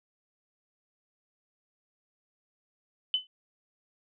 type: tone with exponential decay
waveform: sine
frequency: 3023 Hz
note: F#7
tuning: 36 cents sharp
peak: -20 dBFS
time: 3.14-3.27 s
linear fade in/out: 1 ms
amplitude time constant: 27 ms
effects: none